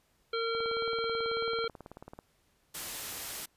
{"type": "harmonic tone", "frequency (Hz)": 457.8, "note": "A#4", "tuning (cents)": -31, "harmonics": [1, 3, 5, 7, 9], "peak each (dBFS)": [-32, -35, -42, -41, -41], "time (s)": [0.33, 1.68], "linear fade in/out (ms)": 5}
{"type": "click train", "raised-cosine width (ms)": 1, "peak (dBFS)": -31, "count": 31, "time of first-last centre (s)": [0.55, 2.189], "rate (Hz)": 18.3}
{"type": "noise", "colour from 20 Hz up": "white", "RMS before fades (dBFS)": -39, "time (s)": [2.74, 3.46], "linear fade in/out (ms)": 10}
{"effects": ["pink hiss -71 dBFS RMS until 3.56 s", "resampled to 32000 Hz"]}